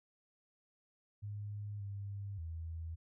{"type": "tone with pitch steps", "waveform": "sine", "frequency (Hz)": [103.3, 100.1, 81.9], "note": ["G#2", "G2", "E2"], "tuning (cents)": [-9, 37, -11], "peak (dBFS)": -40, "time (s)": [1.22, 2.96], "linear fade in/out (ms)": 20, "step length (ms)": 580, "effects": []}